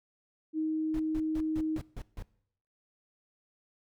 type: tone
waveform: sine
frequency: 314 Hz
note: D#4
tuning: 16 cents sharp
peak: -28 dBFS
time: 0.53-1.8 s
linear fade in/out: 50 ms
type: noise bursts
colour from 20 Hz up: brown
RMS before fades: -39 dBFS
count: 7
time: 0.94-2.225 s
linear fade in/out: 2 ms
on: 55 ms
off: 150 ms
effects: noise-tail reverb RT60 0.7 s tail -21 dB re dry